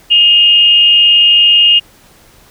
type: tone with frequency modulation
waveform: sine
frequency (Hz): 2841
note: F7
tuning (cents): +29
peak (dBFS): -4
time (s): 0.1-1.8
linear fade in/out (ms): 20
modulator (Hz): 325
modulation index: 0.3
effects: pink hiss -44 dBFS RMS until 2.5 s